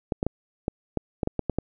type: clicks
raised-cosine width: 2 ms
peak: -11 dBFS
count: 10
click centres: 0.122 / 0.229 / 0.266 / 0.681 / 0.973 / 1.232 / 1.274 / 1.393 / 1.497 / 1.586 s
effects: none